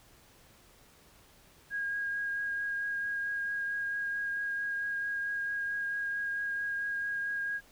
sine tone with vibrato, 1632 Hz, G#6, 31 cents flat, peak -31 dBFS, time 1.7-7.61 s, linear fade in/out 50 ms, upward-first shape triangle, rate 4.5 Hz, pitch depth 14 cents each way, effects pink hiss -60 dBFS RMS until 7.71 s

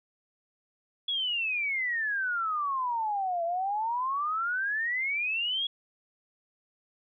sine exponential two-way sweep, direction down then up, 3400 to 666 to 3360 Hz, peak -27 dBFS, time 1.08-5.67 s, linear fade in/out 5 ms, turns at 3.44 s, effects none

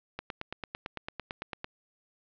click train, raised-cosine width 0.3 ms, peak -19 dBFS, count 14, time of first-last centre 0.19-1.644 s, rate 8.94 Hz, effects low-pass 4000 Hz 12 dB/octave

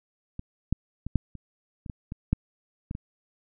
clicks, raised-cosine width 5 ms, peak -22 / -11 / -21 / -9 / -28 / -26 / -22 / -22 / -9 / -20 / -22 dBFS, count 11, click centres 0.394 / 0.726 / 1.066 / 1.157 / 1.353 / 1.862 / 1.898 / 2.121 / 2.33 / 2.911 / 2.951 s, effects none

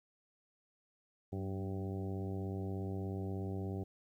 harmonic tone with a mistuned harmonic, 96.7 Hz, G2, 23 cents flat, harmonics 1 / 2 / 3 / 4 / 5 / 6 / 7 / 8, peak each -39 / -43 / -46 / -45 / -53 / -55 / -55 / -54 dBFS, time 1.32-3.84 s, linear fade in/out 10 ms, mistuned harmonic 2, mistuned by -45 cents, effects 12-bit

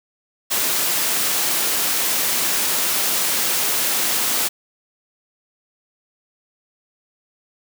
white high-pass noise, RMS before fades -20 dBFS, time 0.5-4.49 s, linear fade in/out 20 ms, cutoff 180 Hz, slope 12 dB/octave, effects none

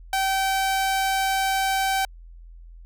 sawtooth tone, 772 Hz, G5, 27 cents flat, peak -17 dBFS, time 0.13-2.05 s, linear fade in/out 2 ms, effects added 42 Hz sine -41 dBFS peak until 2.85 s

